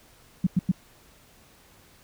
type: tone bursts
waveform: sine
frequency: 182 Hz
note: F#3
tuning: 28 cents flat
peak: -17 dBFS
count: 3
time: 0.44-0.716 s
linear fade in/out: 5 ms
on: 28 ms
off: 96 ms
effects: pink hiss -56 dBFS RMS until 2.03 s